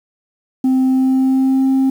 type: tone with pitch glide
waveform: sine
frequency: 260.4 to 266 Hz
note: C4 to C4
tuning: -8 to +29 cents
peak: -8 dBFS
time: 0.64-1.9 s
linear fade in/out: 5 ms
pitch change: +37 cents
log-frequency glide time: 0.84-1.69 s
effects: tanh soft clip ceiling -10 dBFS + 7-bit